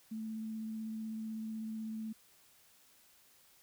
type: tone with vibrato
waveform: sine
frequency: 220 Hz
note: A3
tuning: in tune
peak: -38 dBFS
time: 0.11-2.13 s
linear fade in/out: 10 ms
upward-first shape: sine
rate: 16 Hz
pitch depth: 11 cents each way
effects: white hiss -65 dBFS RMS until 3.62 s